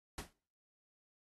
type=noise with exponential decay; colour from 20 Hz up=pink; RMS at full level=-40 dBFS; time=0.18-0.33 s; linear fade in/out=2 ms; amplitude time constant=32 ms; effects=noise-tail reverb RT60 0.5 s tail -24 dB re dry + AAC 32 kbps